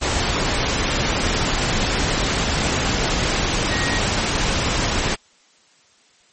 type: tone in noise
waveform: sine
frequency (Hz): 1884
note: A#6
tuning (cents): +18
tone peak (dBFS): -25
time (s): 3.7-4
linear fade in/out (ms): 20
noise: pink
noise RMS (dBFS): -20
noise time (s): 0.01-5.16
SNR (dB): -8
effects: white hiss -55 dBFS RMS until 6.32 s + MP3 32 kbps